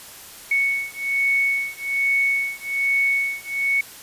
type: beating tone pair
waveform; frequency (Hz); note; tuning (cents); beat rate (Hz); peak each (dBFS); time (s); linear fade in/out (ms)
sine; 2217 / 2218.2; C#7 / C#7; 0 / +1; 1.2; -22 / -22; 0.51-3.81; 5
effects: white hiss -41 dBFS RMS until 4.02 s + resampled to 32000 Hz